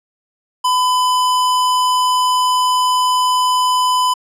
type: tone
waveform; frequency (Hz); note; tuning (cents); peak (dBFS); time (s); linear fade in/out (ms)
square; 1005; B5; +30; -13; 0.64-4.14; 10
effects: low-pass 11000 Hz 12 dB/octave

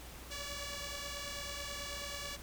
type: beating tone pair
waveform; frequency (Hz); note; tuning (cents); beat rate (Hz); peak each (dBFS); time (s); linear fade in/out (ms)
5% pulse; 567 / 576.2; C#5 / D5; +39 / -33; 9.2; -33 / -32; 0.3-2.37; 20
effects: added 60 Hz sine -51 dBFS peak until 2.42 s + pink hiss -51 dBFS RMS until 2.42 s

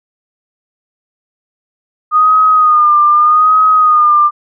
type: tone with vibrato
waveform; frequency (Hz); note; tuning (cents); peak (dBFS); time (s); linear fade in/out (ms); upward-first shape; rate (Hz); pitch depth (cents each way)
sine; 1229; D#6; -22; -5; 2.11-4.31; 50; sine; 0.82; 53
effects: none

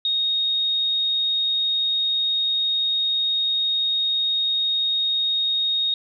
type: tone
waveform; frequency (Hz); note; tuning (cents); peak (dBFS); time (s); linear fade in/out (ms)
sine; 3729; A#7; 0; -19; 0.05-5.94; 2
effects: none

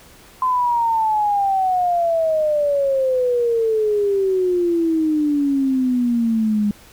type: exponential sweep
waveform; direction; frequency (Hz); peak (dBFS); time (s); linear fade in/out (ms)
sine; down; 1032 to 204.7; -15; 0.42-6.71; 2
effects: pink hiss -46 dBFS RMS until 6.92 s

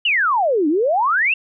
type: exponential two-way sweep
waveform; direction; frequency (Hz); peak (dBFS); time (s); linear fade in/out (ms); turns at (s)
sine; down then up; 3025 to 285.2 to 2803; -14; 0.05-1.34; 5; 0.68
effects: none

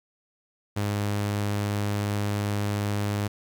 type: tone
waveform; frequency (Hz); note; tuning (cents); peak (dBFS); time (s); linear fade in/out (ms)
sawtooth; 102.7; G#2; -19; -21; 0.76-3.28; 10
effects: 10-bit

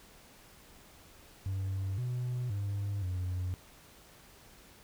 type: tone with pitch steps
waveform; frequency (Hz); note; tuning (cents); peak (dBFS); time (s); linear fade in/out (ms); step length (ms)
triangle; 96.3 / 124.1 / 100.6 / 91.2; G2 / B2 / G2 / F#2; -30 / +9 / +45 / -24; -29; 1.46-3.54; 0; 520
effects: tanh soft clip ceiling -26 dBFS + pink hiss -57 dBFS RMS until 4.83 s

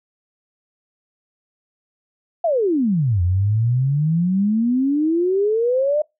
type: exponential two-way sweep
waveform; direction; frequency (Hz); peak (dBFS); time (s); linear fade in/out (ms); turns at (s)
sine; down then up; 710 to 85.9 to 616; -15; 2.44-6.02; 5; 3.22
effects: noise-tail reverb RT60 0.2 s tail -24 dB re dry

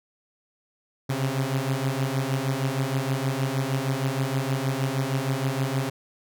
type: beating tone pair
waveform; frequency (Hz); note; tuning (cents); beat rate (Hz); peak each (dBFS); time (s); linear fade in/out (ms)
sawtooth; 130.81 / 137.21; C3 / C#3; 0 / -17; 6.4; -23; 1.09-5.9; 10
effects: none

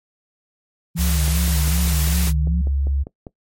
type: tone with vibrato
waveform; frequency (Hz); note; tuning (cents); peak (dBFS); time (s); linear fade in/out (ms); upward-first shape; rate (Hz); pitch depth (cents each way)
sine; 163.1; E3; -18; -22; 0.95-2.62; 10; sine; 2.6; 130
type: noise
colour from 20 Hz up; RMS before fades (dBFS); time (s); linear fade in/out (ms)
white; -26; 0.96-2.33; 50
type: tone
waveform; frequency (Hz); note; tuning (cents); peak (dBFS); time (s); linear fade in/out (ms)
sine; 69.3; C#2; 0; -17; 0.98-3.04; 20
type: click train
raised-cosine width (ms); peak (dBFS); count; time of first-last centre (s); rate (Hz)
2; -20; 11; 1.28-3.268; 5.03
effects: noise-tail reverb RT60 0.1 s tail -20 dB re dry + MP3 64 kbps

